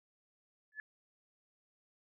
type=tone with exponential growth; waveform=sine; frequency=1722 Hz; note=A6; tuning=38 cents flat; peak=-36 dBFS; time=0.72-0.8 s; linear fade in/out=1 ms; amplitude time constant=17 ms; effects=none